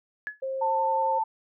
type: tone with exponential decay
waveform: sine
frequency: 1699 Hz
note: G#6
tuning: 39 cents sharp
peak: -26 dBFS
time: 0.27-0.4 s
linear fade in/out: 0 ms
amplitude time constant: 27 ms
type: tone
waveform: sine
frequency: 532 Hz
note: C5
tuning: 29 cents sharp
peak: -28 dBFS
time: 0.42-1.19 s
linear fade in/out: 10 ms
type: tone with vibrato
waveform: sine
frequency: 891 Hz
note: A5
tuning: 22 cents sharp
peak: -23 dBFS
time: 0.61-1.24 s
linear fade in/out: 10 ms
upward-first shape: square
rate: 11 Hz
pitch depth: 11 cents each way
effects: none